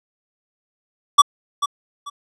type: tone with echo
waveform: square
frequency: 1148 Hz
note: D6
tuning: 40 cents flat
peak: -6 dBFS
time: 1.18-1.22 s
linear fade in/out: 10 ms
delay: 440 ms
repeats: 2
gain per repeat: -12 dB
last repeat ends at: 2.1 s
effects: low-pass 8000 Hz 12 dB/octave